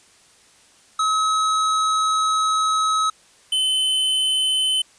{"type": "tone pair in turn", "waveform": "square", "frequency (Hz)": [1281, 3047], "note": ["E6", "G7"], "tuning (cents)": [-50, -50], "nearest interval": "octave + minor third", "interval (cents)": 1500, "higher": "second", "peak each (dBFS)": -18, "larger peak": "neither", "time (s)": [[0.99, 3.1], [3.52, 4.82]], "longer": "first", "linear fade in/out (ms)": 5, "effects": ["white hiss -53 dBFS RMS until 4.98 s", "resampled to 22050 Hz"]}